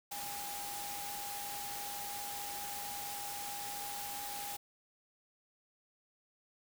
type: tone in noise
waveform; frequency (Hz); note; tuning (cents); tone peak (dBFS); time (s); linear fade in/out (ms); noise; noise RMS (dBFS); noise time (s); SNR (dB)
sine; 814; G#5; -35; -44; 0.11-4.57; 10; white; -43; 0.11-4.57; -4
effects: none